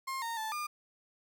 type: tone with pitch steps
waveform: 35% pulse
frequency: 1064 / 922 / 877 / 1207 Hz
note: C6 / A#5 / A5 / D6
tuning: +29 / -19 / -6 / +47 cents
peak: -33 dBFS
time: 0.07-0.67 s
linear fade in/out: 10 ms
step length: 150 ms
effects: none